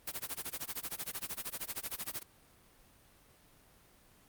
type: noise with tremolo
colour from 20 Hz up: white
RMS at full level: -37 dBFS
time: 0.07-2.23 s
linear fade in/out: 5 ms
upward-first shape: sine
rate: 13 Hz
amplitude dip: 100%
effects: pink hiss -63 dBFS RMS until 4.28 s + Opus 32 kbps